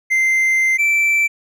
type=tone pair in turn; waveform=triangle; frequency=2082 / 2332 Hz; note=C7 / D7; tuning=-9 / -13 cents; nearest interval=major second; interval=196 cents; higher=second; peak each=-11 dBFS; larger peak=neither; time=0.1-0.78 / 0.78-1.28 s; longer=first; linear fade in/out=20 ms; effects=none